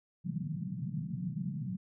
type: band-pass noise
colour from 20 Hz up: pink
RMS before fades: -37 dBFS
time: 0.24-1.77 s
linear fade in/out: 20 ms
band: 130 to 200 Hz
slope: 48 dB/octave
effects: none